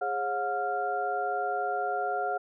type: tone cluster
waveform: sine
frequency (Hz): 412.6 / 543 / 722 / 1388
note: G#4 / C#5 / F#5 / F6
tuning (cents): -11 / -36 / -43 / -11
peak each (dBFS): -35 / -37 / -29 / -35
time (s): 0.01-2.38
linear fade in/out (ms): 10
effects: none